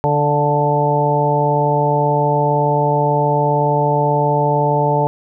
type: harmonic tone with a mistuned harmonic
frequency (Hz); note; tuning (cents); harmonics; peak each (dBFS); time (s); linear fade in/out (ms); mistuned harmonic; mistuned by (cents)
146.83; D3; 0; 1 / 2 / 3 / 4 / 5 / 6; -18 / -26 / -20 / -20 / -23 / -17; 0.04-5.07; 0; 5; -28
effects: none